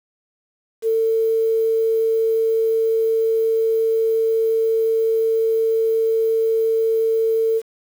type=tone with quantisation; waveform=sine; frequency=448.6 Hz; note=A4; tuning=34 cents sharp; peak=-15 dBFS; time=0.82-7.62 s; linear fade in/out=50 ms; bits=7; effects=none